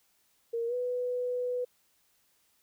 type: tone with pitch glide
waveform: sine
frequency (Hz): 464.6 to 495.1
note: A#4 to B4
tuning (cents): -6 to +4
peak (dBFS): -29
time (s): 0.53-1.65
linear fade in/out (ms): 10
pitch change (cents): +110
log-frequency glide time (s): 0.67-0.74
effects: white hiss -70 dBFS RMS until 2.62 s